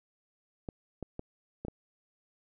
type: clicks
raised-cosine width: 2 ms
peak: -24 dBFS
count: 5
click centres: 0.688 / 1.027 / 1.194 / 1.65 / 1.683 s
effects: none